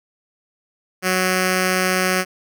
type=tone with notch filter; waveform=5% pulse; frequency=185 Hz; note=F#3; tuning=in tune; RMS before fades=-19 dBFS; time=1.02-2.25 s; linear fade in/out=50 ms; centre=920 Hz; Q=2; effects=none